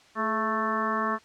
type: harmonic tone with a mistuned harmonic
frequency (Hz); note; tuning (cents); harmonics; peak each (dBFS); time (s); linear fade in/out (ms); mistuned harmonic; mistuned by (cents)
220.5; A3; +4; 1 / 2 / 3 / 4 / 5 / 6 / 7 / 8; -32 / -35 / -35 / -38 / -28 / -33 / -40 / -34; 0.15-1.19; 50; 2; -56
effects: white hiss -56 dBFS RMS until 1.24 s + low-pass 5000 Hz 12 dB/octave